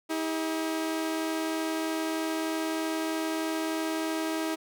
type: tone pair together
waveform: sawtooth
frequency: 320 / 403.2 Hz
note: D#4 / G4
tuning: +49 / +49 cents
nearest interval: major third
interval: 400 cents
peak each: -25 / -33 dBFS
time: 0.09-4.56 s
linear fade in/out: 20 ms
effects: none